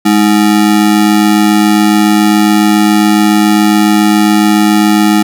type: ring-modulated tone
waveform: square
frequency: 261.6 Hz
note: C4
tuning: in tune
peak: -3 dBFS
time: 0.05-5.23 s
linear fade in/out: 10 ms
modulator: 53.6 Hz
effects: none